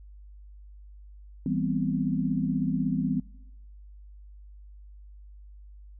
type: chord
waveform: sine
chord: C major seventh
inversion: first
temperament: just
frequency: 163.52 / 196.22 / 245.3 / 261.6 Hz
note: E3 / G3 / B3 / C4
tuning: -14 / +2 / -12 / 0 cents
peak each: -30 dBFS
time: 1.46-3.2 s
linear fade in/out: 2 ms
effects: noise-tail reverb RT60 0.9 s tail -23 dB re dry + added 50 Hz sine -45 dBFS peak until 5.99 s